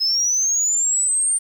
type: linear sweep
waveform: sine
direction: up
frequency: 5100 to 8930 Hz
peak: -15 dBFS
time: 0-1.39 s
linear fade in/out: 20 ms
effects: tanh soft clip ceiling -13 dBFS + 8-bit